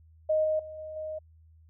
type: tone with level steps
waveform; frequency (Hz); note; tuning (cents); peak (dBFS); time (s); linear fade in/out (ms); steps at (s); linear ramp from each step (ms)
sine; 622.3; D#5; 0; -22 / -24 / -39 / -37 / -33; 0.29-1.19; 10; 0.44 / 0.59 / 0.78 / 0.96; 5
effects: added 80 Hz sine -54 dBFS peak until 1.69 s